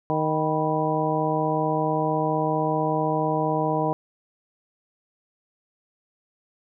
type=harmonic tone with a mistuned harmonic; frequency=155.56 Hz; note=D#3; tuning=in tune; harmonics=1 / 2 / 3 / 4 / 5 / 6; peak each=-28 / -28 / -28 / -28 / -28 / -28 dBFS; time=0.1-3.93 s; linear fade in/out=0 ms; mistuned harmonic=6; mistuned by=+82 cents; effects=none